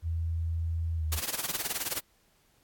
sine tone with pitch glide, 82.5 to 78.46 Hz, E2 to D#2, +2 to +15 cents, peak -28 dBFS, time 0.02-1.21 s, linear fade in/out 50 ms, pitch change -87 cents, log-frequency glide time 0.96-1.04 s
white noise with tremolo, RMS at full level -30 dBFS, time 1.12-2 s, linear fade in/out 2 ms, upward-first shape sine, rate 19 Hz, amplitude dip 85%
effects pink hiss -67 dBFS RMS until 2.63 s + AAC 64 kbps

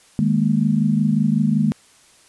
sine chord, D# suspended fourth, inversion none, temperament equal, 155.56 / 207.7 / 233.1 Hz, D#3 / G#3 / A#3, 0 / 0 / 0 cents, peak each -20 / -18 / -20 dBFS, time 0.19-1.72 s, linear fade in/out 0 ms, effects white hiss -52 dBFS RMS until 2.28 s + resampled to 24000 Hz

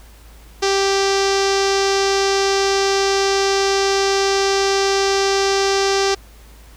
sawtooth tone with low-pass filter, 392 Hz, G4, in tune, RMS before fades -17 dBFS, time 0.62-6.15 s, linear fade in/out 10 ms, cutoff 5600 Hz, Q 3, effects added 54 Hz sine -41 dBFS peak until 6.76 s + pink hiss -48 dBFS RMS until 6.76 s

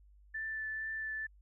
sine tone with vibrato, 1760 Hz, A6, in tune, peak -36 dBFS, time 0.34-1.27 s, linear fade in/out 10 ms, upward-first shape triangle, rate 2.2 Hz, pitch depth 12 cents each way, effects added 50 Hz sine -58 dBFS peak until 1.41 s

